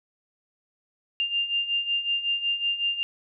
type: beating tone pair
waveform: sine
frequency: 2794 / 2799.4 Hz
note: F7 / F7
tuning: 0 / +3 cents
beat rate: 5.4 Hz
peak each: -30 / -25 dBFS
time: 1.2-3.03 s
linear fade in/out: 0 ms
effects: none